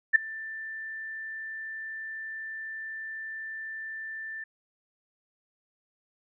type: tone with ADSR envelope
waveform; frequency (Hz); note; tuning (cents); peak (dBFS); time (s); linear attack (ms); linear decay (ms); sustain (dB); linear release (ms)
sine; 1774; A6; +14; -12; 0.13-4.44; 26; 6; -23; 5
effects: none